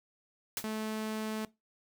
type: noise with exponential decay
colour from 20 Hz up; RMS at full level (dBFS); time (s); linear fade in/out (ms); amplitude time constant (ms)
white; -31; 0.57-0.69; 1; 24
type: tone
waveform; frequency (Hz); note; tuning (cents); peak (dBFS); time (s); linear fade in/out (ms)
sawtooth; 217.4; A3; -21; -30; 0.64-1.45; 0
effects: noise-tail reverb RT60 0.2 s tail -19 dB re dry